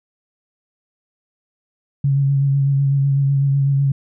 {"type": "tone with vibrato", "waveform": "sine", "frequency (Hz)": 138.59, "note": "C#3", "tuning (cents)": 0, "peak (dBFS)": -13, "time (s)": [2.04, 3.92], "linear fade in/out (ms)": 5, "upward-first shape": "sine", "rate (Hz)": 8, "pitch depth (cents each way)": 24, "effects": []}